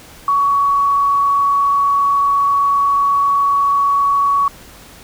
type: tone with frequency modulation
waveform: sine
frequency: 1123 Hz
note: C#6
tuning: 22 cents sharp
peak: -11 dBFS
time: 0.28-4.48 s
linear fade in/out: 2 ms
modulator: 34.5 Hz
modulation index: 0.2
effects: pink hiss -40 dBFS RMS until 5.03 s